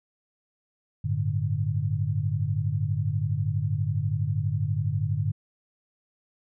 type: chord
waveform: sine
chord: G suspended second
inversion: none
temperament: just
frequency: 98 / 110.25 / 147 Hz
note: G2 / A2 / D3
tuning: 0 / +4 / +2 cents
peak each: -28 dBFS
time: 1.04-5.32 s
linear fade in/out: 10 ms
effects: none